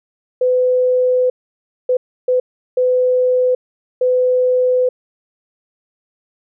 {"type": "tone bursts at uneven times", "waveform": "sine", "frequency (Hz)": 504, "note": "B4", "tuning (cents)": 35, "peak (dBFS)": -11, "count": 5, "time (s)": [[0.41, 1.3], [1.89, 1.97], [2.28, 2.4], [2.77, 3.55], [4.01, 4.89]], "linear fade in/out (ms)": 5, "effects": []}